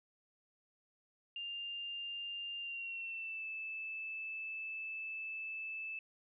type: tone with pitch glide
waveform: sine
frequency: 2799 to 2627 Hz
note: F7 to E7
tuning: +3 to -7 cents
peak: -40 dBFS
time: 1.36-5.99 s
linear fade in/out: 2 ms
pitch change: -110 cents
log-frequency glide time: 2.59-3.46 s
effects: none